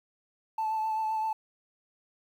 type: tone with vibrato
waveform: triangle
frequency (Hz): 876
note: A5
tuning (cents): -8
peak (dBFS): -24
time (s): 0.58-1.33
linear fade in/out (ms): 5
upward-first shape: triangle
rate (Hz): 7.7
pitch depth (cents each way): 24
effects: tanh soft clip ceiling -24 dBFS + 10-bit